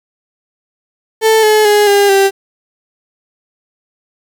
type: tone with pitch steps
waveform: 35% pulse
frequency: 441.5 / 428.4 / 415.8 / 403.5 / 391.5 Hz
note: A4 / A4 / G#4 / G#4 / G4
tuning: +6 / -46 / +2 / -50 / -2 cents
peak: -5 dBFS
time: 1.21-2.31 s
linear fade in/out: 50 ms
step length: 220 ms
effects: 7-bit